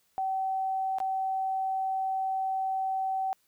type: tone with dropouts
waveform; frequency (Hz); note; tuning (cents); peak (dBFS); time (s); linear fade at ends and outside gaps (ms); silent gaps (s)
sine; 765; G5; -42; -27; 0.18-3.33; 0; 0.985-1.002
effects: white hiss -70 dBFS RMS until 3.47 s